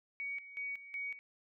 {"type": "tone with tremolo", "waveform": "sine", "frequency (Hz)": 2249, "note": "C#7", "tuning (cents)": 24, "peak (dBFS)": -37, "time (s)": [0.2, 1.19], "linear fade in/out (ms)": 0, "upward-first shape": "square", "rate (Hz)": 2.7, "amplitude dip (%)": 75, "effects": []}